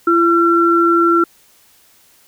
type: tone pair together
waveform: sine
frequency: 338.5 / 1356.4 Hz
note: E4 / E6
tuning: +46 / +49 cents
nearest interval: 2 octaves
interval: 2403 cents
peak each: -12 dBFS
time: 0.07-1.24 s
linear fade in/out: 5 ms
effects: white hiss -51 dBFS RMS until 2.27 s